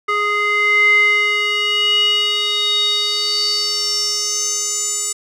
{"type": "tone with band-pass filter sweep", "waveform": "square", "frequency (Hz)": 415.3, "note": "G#4", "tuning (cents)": 0, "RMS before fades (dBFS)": -17, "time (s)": [0.08, 5.13], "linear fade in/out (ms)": 10, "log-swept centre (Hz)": [1600, 7700], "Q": 7.2, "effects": []}